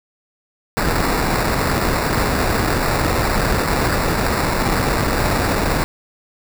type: noise with sample-and-hold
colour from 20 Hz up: pink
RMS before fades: -18 dBFS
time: 0.77-5.84 s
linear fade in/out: 0 ms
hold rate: 3150 Hz
effects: none